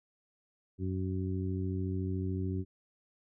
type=harmonic tone; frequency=93.7 Hz; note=F#2; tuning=22 cents sharp; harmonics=1 / 2 / 3 / 4; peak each=-33 / -38 / -39 / -41 dBFS; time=0.78-2.65 s; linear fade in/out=50 ms; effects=none